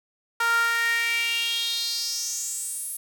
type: tone with high-pass filter sweep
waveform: sawtooth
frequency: 464.2 Hz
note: A#4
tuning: 7 cents flat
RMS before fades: -26 dBFS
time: 0.4-2.97 s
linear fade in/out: 5 ms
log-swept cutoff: 1200 to 11000 Hz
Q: 5.1
effects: none